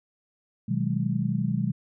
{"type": "chord", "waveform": "sine", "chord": "G# minor seventh", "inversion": "first", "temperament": "just", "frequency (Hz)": [124.59, 155.74, 186.89, 207.7], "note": ["B2", "D#3", "F#3", "G#3"], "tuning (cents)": [16, 2, 18, 0], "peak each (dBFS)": -29, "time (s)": [0.68, 1.72], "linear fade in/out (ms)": 10, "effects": []}